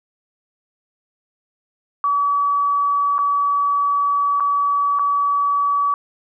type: tone with dropouts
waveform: sine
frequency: 1142 Hz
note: D6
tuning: 49 cents flat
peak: -15 dBFS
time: 2.04-5.94 s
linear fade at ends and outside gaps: 1 ms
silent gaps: 3.182-3.189 / 4.399-4.405 / 4.988-4.994 s
effects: none